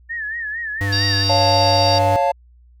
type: tone with vibrato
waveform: sine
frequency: 1785 Hz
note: A6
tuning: 24 cents sharp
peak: -23 dBFS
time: 0.09-1.24 s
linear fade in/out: 20 ms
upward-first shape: sine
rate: 4.4 Hz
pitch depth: 100 cents each way
type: tone with pitch glide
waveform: square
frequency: 99.7 to 97.59 Hz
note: G2 to G2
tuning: +30 to -7 cents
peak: -20 dBFS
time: 0.81-2.16 s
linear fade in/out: 0 ms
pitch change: -37 cents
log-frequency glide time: 1.09-1.36 s
type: harmonic tone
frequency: 932.3 Hz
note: A#5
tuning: in tune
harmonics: 3 / 4 / 5 / 6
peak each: -31 / -28 / -19 / -28 dBFS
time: 0.92-1.99 s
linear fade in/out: 10 ms
type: chord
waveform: triangle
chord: Db augmented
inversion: none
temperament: equal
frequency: 554.4 / 698.5 / 880 Hz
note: Db5 / F5 / A5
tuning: 0 / 0 / 0 cents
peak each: -17 dBFS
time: 1.29-2.32 s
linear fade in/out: 10 ms
effects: added 60 Hz sine -46 dBFS peak until 2.8 s